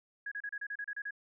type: tone bursts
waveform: sine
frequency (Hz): 1661.2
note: G#6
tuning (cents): 0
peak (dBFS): -36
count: 10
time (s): 0.26-1.108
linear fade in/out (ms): 5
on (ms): 56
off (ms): 32
effects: none